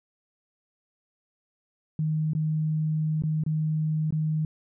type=tone with dropouts; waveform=sine; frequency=155.56 Hz; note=D#3; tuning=in tune; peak=-23 dBFS; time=1.99-4.45 s; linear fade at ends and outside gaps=2 ms; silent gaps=2.334-2.35 / 3.222-3.236 / 3.437-3.463 / 4.107-4.124 s; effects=none